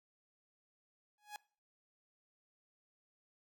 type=tone with exponential growth; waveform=sawtooth; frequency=835 Hz; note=G#5; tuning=9 cents sharp; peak=-37 dBFS; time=1.18-1.36 s; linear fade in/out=1 ms; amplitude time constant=37 ms; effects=noise-tail reverb RT60 0.4 s tail -21 dB re dry